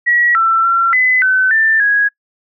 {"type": "tone with pitch steps", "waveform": "sine", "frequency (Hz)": [1920, 1339, 1361, 2016, 1519, 1779, 1658], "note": ["B6", "E6", "F6", "B6", "F#6", "A6", "G#6"], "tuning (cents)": [-49, 27, -45, 35, 45, 19, -3], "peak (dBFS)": -9, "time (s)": [0.06, 2.09], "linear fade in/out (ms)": 20, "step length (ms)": 290, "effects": ["noise-tail reverb RT60 0.1 s tail -23 dB re dry"]}